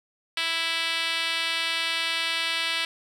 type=tone with band-pass filter; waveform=5% pulse; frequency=330 Hz; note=E4; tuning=2 cents sharp; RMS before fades=-27 dBFS; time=0.37-2.85 s; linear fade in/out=2 ms; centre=3300 Hz; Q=1; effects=none